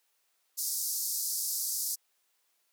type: band-pass noise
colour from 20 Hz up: white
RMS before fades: -33 dBFS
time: 0.57-1.96 s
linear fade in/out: 20 ms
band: 4700 to 15000 Hz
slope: 48 dB/octave
effects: white hiss -74 dBFS RMS until 2.72 s + high-pass 400 Hz 12 dB/octave